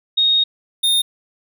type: tone pair in turn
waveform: sine / square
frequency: 3729 / 3661 Hz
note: A#7 / A#7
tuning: 0 / -32 cents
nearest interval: unison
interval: 32 cents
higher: first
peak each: -12 / -14 dBFS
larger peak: first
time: 0.17-0.44 / 0.83-1.02 s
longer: first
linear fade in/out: 10 ms
effects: none